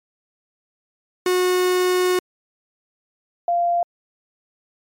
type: tone pair in turn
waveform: 45% pulse / sine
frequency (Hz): 364.3 / 693.3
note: F#4 / F5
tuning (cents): -27 / -13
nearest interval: major seventh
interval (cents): 1114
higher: second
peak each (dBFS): -16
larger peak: neither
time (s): 1.26-2.19 / 3.48-3.83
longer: first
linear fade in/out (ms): 2
effects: MP3 64 kbps